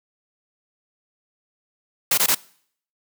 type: noise bursts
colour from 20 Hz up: white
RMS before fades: -18 dBFS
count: 3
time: 2.11-2.348 s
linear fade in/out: 5 ms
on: 66 ms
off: 20 ms
effects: noise-tail reverb RT60 0.6 s tail -23 dB re dry + high-pass 150 Hz 12 dB/octave